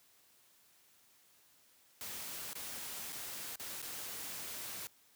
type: noise with dropouts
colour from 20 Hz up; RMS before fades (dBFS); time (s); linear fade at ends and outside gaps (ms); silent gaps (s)
white; -44; 2.01-4.87; 0; 2.532-2.554 / 3.123-3.128 / 3.557-3.597 / 3.818-3.826
effects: white hiss -67 dBFS RMS until 5.15 s + high-pass 60 Hz 12 dB/octave